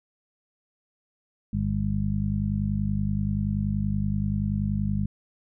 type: harmonic tone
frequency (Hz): 50.5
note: G#1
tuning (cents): -48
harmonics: 1 / 2 / 3 / 4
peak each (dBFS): -31 / -28 / -31 / -27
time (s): 1.53-5.06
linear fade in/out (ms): 5
effects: none